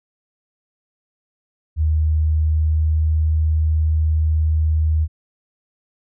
sine tone with pitch glide, 77.78 to 78.32 Hz, D#2 to D#2, 0 to +12 cents, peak -14 dBFS, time 1.76-5.08 s, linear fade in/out 50 ms, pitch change +12 cents, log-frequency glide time 2.26-3.14 s, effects none

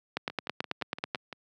two click trains, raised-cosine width 0.3 ms, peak -13 / -23 dBFS, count 10 / 7, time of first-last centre 0.17-1.148 / 0.3-1.327 s, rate 9.2 / 5.84 Hz, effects high-pass 150 Hz 12 dB/octave

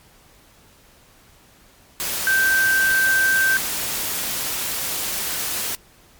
sine tone in noise, 1560 Hz, G6, 9 cents flat, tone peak -15 dBFS, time 2.27-3.57 s, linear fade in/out 0 ms, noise white, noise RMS -25 dBFS, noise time 2-5.75 s, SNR +7 dB, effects pink hiss -52 dBFS RMS until 6.19 s + MP3 96 kbps

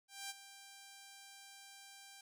5% pulse tone with ADSR envelope, 790 Hz, G5, 13 cents sharp, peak -30 dBFS, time 0.08-2.21 s, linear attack 220 ms, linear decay 27 ms, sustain -13 dB, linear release 3 ms, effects none

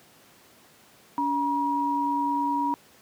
sine tone pair together, 284.4 / 956.6 Hz, C#4 / A#5, +45 / +44 cents, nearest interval octave + major sixth, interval 2099 cents, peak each -28 / -24 dBFS, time 1.18-2.74 s, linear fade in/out 0 ms, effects pink hiss -55 dBFS RMS until 3.01 s + high-pass 150 Hz 12 dB/octave

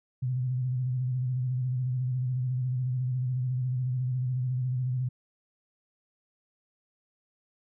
sine tone with vibrato, 126.9 Hz, B2, 47 cents sharp, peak -26 dBFS, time 0.22-5.09 s, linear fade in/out 10 ms, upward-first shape square, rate 14 Hz, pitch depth 41 cents each way, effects none

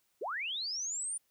sine linear sweep, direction up, 320.6 to 9397 Hz, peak -34 dBFS, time 0.21-1.18 s, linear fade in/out 10 ms, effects white hiss -75 dBFS RMS until 1.3 s

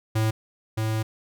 square tone pair in turn, 110 / 110 Hz, A2 / A2, 0 / 0 cents, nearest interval unison, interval 0 cents, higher neither, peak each -21 / -24 dBFS, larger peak first, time 0.15-0.31 / 0.77-1.03 s, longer second, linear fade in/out 10 ms, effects none

